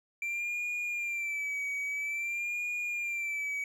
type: tone with vibrato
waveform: triangle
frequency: 2349 Hz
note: D7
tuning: in tune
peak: -30 dBFS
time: 0.22-3.64 s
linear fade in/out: 2 ms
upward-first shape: sine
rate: 0.5 Hz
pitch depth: 63 cents each way
effects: none